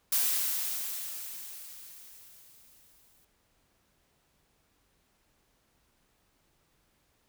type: noise with exponential decay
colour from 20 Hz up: blue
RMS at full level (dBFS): -26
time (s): 0.12-3.25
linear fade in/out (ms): 5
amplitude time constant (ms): 680
effects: pink hiss -71 dBFS RMS until 7.28 s